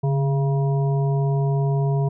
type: harmonic tone with a mistuned harmonic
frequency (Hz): 136.8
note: C#3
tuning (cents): -23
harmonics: 1 / 3 / 5 / 7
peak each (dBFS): -18 / -28 / -32 / -35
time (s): 0.03-2.09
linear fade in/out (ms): 10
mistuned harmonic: 1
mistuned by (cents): +54
effects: none